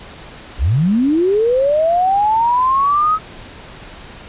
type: linear sweep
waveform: sine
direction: up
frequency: 46.55 to 1286 Hz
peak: -11 dBFS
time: 0.58-3.19 s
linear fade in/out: 50 ms
effects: pink hiss -36 dBFS RMS until 4.28 s + resampled to 8000 Hz